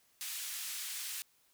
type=band-pass noise; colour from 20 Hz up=white; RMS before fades=-41 dBFS; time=0.21-1.22 s; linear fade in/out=0 ms; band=1900 to 14000 Hz; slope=12 dB/octave; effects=white hiss -70 dBFS RMS until 1.53 s